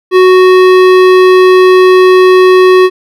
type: tone with hard clipping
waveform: sine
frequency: 370 Hz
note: F#4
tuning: in tune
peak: -3 dBFS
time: 0.11-2.9 s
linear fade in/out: 50 ms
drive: 16 dB
effects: none